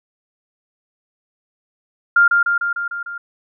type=tone with echo; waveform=sine; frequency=1400 Hz; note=F6; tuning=4 cents sharp; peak=-8 dBFS; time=2.16-2.28 s; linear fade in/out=5 ms; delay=150 ms; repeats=6; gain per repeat=-3 dB; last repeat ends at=3.18 s; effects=none